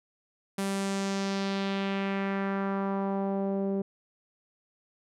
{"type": "tone with low-pass filter sweep", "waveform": "sawtooth", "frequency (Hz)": 196, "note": "G3", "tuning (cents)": 0, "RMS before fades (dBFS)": -30, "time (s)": [0.58, 3.82], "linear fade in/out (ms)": 5, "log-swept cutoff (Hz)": [11000, 450], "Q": 1.7, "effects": []}